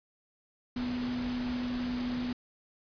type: tone in noise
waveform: sine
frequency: 246.9 Hz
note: B3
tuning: in tune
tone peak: -31 dBFS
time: 0.76-2.33 s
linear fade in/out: 5 ms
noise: pink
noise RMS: -41 dBFS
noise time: 0.76-2.33 s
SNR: +7 dB
effects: resampled to 11025 Hz